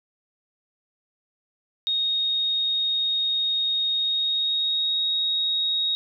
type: tone with pitch glide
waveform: sine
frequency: 3729 to 3768 Hz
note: A#7 to A#7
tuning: 0 to +18 cents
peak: -21 dBFS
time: 1.87-5.95 s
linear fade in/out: 0 ms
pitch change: +18 cents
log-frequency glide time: 3.93-5.02 s
effects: none